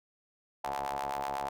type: ring-modulated tone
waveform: sawtooth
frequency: 69.3 Hz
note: C#2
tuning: in tune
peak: -26 dBFS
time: 0.64-1.49 s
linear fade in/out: 5 ms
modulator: 801 Hz
effects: none